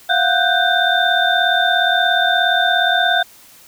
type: tone cluster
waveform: sine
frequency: 691 / 728 / 1489 / 1571 / 3590 Hz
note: F5 / F#5 / F#6 / G6 / A7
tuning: -19 / -28 / +11 / +3 / +34 cents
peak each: -19 dBFS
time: 0.09-3.23 s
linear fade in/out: 10 ms
effects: white hiss -45 dBFS RMS until 3.67 s